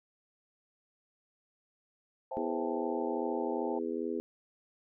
sine chord, A minor seventh, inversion first, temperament just, 528 / 660 / 792 / 880 Hz, C5 / E5 / G5 / A5, +16 / +2 / +18 / 0 cents, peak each -39 / -43 / -41 / -41 dBFS, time 2.31-3.79 s, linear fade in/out 5 ms
harmonic tone, 82.5 Hz, E2, 2 cents sharp, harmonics 3 / 4 / 5 / 6, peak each -38 / -37 / -36 / -42 dBFS, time 2.37-4.2 s, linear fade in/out 0 ms
effects none

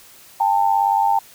sine tone pair together, 800 / 898 Hz, G5 / A5, +35 / +35 cents, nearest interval major second, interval 200 cents, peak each -17 dBFS, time 0.4-1.19 s, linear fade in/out 5 ms, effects white hiss -46 dBFS RMS until 1.34 s

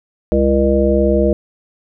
harmonic tone with a mistuned harmonic, 68 Hz, C#2, 33 cents flat, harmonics 1 / 3 / 5 / 7 / 9, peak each -17 / -17 / -17 / -17 / -17 dBFS, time 0.32-1.33 s, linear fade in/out 0 ms, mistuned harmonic 9, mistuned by -22 cents, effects none

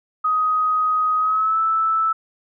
sine tone with pitch glide, 1255 to 1315.1 Hz, D#6 to E6, +15 to -4 cents, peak -16 dBFS, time 0.24-2.13 s, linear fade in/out 10 ms, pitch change +81 cents, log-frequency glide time 1.18-1.59 s, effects none

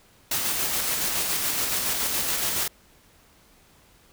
white noise with tremolo, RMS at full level -25 dBFS, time 0.31-2.68 s, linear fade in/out 5 ms, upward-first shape square, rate 7.1 Hz, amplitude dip 25%, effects pink hiss -57 dBFS RMS until 4.12 s

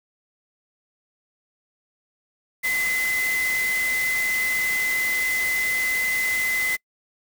sine tone in noise, 2035 Hz, C7, 49 cents flat, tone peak -21 dBFS, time 2.63-6.77 s, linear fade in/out 20 ms, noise white, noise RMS -31 dBFS, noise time 2.63-6.77 s, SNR +7 dB, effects noise-tail reverb RT60 0.1 s tail -26 dB re dry

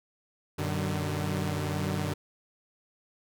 sawtooth tone cluster, 94.3 / 121.5 / 150.1 / 190.5 Hz, F#2 / B2 / D3 / G3, +33 / -28 / +38 / -49 cents, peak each -29 / -37 / -28 / -32 dBFS, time 0.58-2.14 s, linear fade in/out 10 ms, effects none

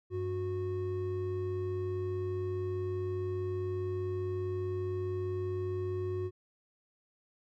triangle tone pair together, 97 / 366.2 Hz, G2 / F#4, -18 / -18 cents, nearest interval octave + major seventh, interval 2300 cents, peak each -34 / -32 dBFS, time 0.1-6.31 s, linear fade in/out 50 ms, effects none

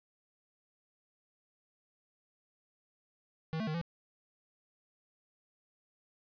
square tone with pitch steps, 159.8 / 219.8 / 155 / 169.5 Hz, D#3 / A3 / D#3 / E3, +47 / -2 / -6 / +49 cents, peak -34 dBFS, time 3.53-3.814 s, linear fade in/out 0 ms, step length 71 ms, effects resampled to 11025 Hz + 10-bit

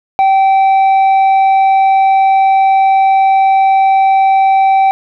triangle tone with tanh clipping, 774 Hz, G5, 22 cents flat, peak -7 dBFS, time 0.19-4.91 s, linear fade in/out 0 ms, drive 9 dB, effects none

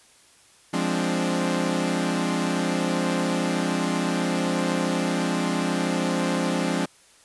sawtooth chord, D half-diminished seventh, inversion first, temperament equal, 174.61 / 207.7 / 261.6 / 293.7 Hz, F3 / Ab3 / C4 / D4, 0 / 0 / 0 / 0 cents, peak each -23 / -25 / -24 / -25 dBFS, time 0.73-6.86 s, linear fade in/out 10 ms, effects white hiss -55 dBFS RMS until 7.24 s + resampled to 24000 Hz

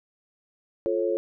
sine chord, F augmented, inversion none, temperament just, 349.2 / 436.5 / 545.7 Hz, F4 / A4 / C#5, 0 / -14 / -27 cents, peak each -27 dBFS, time 0.86-1.17 s, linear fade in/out 0 ms, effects none

